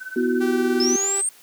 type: tone with tremolo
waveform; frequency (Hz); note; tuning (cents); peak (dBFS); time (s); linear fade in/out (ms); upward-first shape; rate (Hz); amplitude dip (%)
sine; 1520; F#6; +46; -28; 0-0.83; 20; sine; 17; 85
type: chord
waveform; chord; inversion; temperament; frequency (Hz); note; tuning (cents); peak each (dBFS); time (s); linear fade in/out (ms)
sine; B suspended fourth; none; equal; 246.9 / 329.6 / 370; B3 / E4 / F#4; 0 / 0 / 0; -21 / -27 / -21; 0.16-0.96; 5
type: tone with pitch glide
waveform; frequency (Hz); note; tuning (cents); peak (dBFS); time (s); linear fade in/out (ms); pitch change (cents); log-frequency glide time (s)
sawtooth; 388.6 to 393.6; G4 to G4; -15 to +7; -24; 0.4-1.22; 20; +22; 0.73-1.05
type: linear sweep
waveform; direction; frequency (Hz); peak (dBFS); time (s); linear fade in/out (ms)
sine; up; 5100 to 8780; -20; 0.8-1.29; 2
effects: white hiss -50 dBFS RMS until 1.42 s + high-pass 150 Hz 12 dB/octave